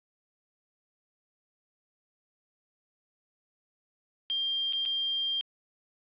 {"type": "tone with dropouts", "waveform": "sine", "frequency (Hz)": 3190, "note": "G7", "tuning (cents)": 30, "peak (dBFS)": -27, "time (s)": [4.3, 5.41], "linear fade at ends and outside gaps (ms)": 0, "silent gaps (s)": [[4.725, 4.733], [4.853, 4.859]], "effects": ["resampled to 8000 Hz", "10-bit"]}